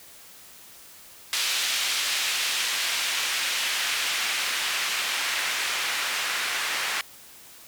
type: noise with band-pass filter sweep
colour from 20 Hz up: white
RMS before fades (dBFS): -27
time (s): 1.33-7.01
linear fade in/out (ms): 0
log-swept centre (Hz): 3100 to 1800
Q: 0.99
effects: white hiss -48 dBFS RMS until 7.67 s